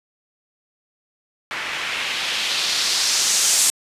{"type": "noise with low-pass filter sweep", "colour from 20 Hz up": "blue", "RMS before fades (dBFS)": -21, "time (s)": [1.51, 3.7], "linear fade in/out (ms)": 0, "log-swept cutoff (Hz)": [1900, 8000], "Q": 1.6, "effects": ["resampled to 32000 Hz"]}